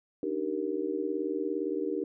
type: chord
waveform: sine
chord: Eb major seventh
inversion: third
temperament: just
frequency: 291.7 / 311.1 / 388.9 / 466.7 Hz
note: D4 / Eb4 / G4 / Bb4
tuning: -12 / 0 / -14 / +2 cents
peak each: -37 / -34 / -33 / -35 dBFS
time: 0.23-2.04 s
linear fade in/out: 2 ms
effects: none